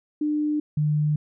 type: tone pair in turn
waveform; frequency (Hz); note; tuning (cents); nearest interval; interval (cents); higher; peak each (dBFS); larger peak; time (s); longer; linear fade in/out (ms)
sine; 300 / 150.37; D4 / D3; +37 / +41; octave; 1196; first; -21 / -19; second; 0.21-0.6 / 0.77-1.16; neither; 5
effects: none